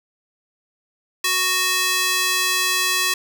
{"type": "tone with high-pass filter", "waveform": "square", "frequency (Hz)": 370, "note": "F#4", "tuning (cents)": 0, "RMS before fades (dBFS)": -20, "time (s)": [1.24, 3.14], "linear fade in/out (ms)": 5, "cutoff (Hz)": 2000, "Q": 0.68, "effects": []}